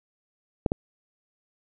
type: clicks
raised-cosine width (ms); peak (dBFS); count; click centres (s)
2; -8 / -11; 2; 0.662 / 0.719
effects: none